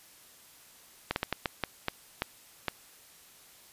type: slowing click train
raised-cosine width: 0.3 ms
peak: -12 dBFS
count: 9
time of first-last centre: 1.11-2.683 s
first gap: 51 ms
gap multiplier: 1.37
effects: white hiss -56 dBFS RMS until 3.72 s + resampled to 32000 Hz